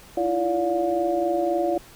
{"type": "tone cluster", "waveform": "sine", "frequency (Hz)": [317.3, 341, 575, 713], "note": ["D#4", "F4", "D5", "F5"], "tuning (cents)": [34, -41, -37, 36], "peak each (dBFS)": [-33, -24, -25, -26], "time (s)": [0.17, 1.78], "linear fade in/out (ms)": 5, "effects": ["pink hiss -48 dBFS RMS until 1.95 s"]}